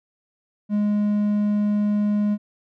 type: tone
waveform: triangle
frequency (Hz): 207.7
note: G#3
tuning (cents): 0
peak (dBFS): -16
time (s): 0.69-2.38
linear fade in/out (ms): 50
effects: none